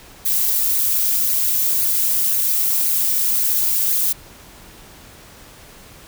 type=noise with flanger; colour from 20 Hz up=violet; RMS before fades=-18 dBFS; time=0.25-4.13 s; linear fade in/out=10 ms; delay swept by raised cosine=0.45 to 5.35 ms; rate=1.9 Hz; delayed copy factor=+0.6; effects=pink hiss -43 dBFS RMS until 6.07 s